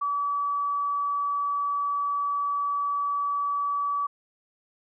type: tone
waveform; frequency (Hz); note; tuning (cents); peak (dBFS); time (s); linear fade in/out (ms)
sine; 1146; D6; -43; -24; 0.01-4.07; 10
effects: none